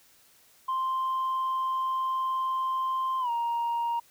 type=tone with pitch glide; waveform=sine; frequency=1046.5 to 937.7 Hz; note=C6 to A#5; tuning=0 to +10 cents; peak=-24 dBFS; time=0.68-4 s; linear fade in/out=10 ms; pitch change=-190 cents; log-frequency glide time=3.2-3.3 s; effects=tanh soft clip ceiling -24 dBFS + white hiss -60 dBFS RMS until 4.1 s